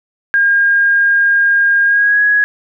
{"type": "tone with pitch glide", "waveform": "sine", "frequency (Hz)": [1616, 1669.1], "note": ["G#6", "G#6"], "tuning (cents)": [-48, 8], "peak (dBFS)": -8, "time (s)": [0.34, 2.44], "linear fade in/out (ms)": 0, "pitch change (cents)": 56, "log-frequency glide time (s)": [1.84, 2.22], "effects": []}